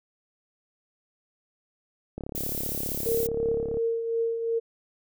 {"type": "click train", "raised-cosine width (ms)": 2, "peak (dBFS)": -21, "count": 57, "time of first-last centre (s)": [2.18, 3.771], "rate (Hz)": 35.2}
{"type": "noise", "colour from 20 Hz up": "violet", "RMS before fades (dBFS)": -32, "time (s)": [2.35, 3.27], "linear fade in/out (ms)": 5}
{"type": "tone with tremolo", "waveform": "sine", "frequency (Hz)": 458.9, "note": "A#4", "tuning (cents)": -27, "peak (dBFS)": -22, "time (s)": [3.05, 4.6], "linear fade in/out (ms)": 20, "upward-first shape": "triangle", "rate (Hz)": 2.8, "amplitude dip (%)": 55}
{"effects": []}